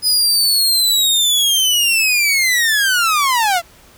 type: linear sweep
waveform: sawtooth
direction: down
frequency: 5030 to 659.3 Hz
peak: -9 dBFS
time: 0.02-3.62 s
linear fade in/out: 50 ms
effects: pink hiss -46 dBFS RMS until 3.97 s